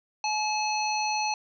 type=harmonic tone with a mistuned harmonic; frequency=852 Hz; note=G#5; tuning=44 cents sharp; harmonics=1 / 3 / 5 / 7; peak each=-27 / -32 / -34 / -35 dBFS; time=0.24-1.34 s; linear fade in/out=2 ms; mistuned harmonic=3; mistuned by=+18 cents; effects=none